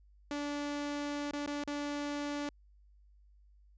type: tone with dropouts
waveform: sawtooth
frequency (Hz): 290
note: D4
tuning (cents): -22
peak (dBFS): -31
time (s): 0.31-2.49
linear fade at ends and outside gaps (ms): 1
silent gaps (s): 1.31-1.333 / 1.462-1.474 / 1.637-1.675
effects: added 50 Hz sine -59 dBFS peak until 3.77 s + resampled to 16000 Hz